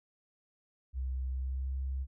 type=tone with pitch glide; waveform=sine; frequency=64.7 to 66.4 Hz; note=C2 to C2; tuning=-19 to +26 cents; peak=-32 dBFS; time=0.93-2.07 s; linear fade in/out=50 ms; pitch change=+45 cents; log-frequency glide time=1.31-1.76 s; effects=none